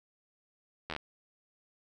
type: slowing click train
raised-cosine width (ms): 0.3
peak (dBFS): -20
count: 6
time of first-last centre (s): 0.9-0.964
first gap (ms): 12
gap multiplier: 1.03
effects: none